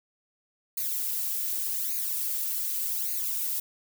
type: noise with flanger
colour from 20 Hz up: violet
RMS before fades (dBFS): -30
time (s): 0.77-3.6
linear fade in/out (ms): 5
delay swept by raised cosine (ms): 0.45 to 3.05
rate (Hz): 0.85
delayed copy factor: +1
effects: none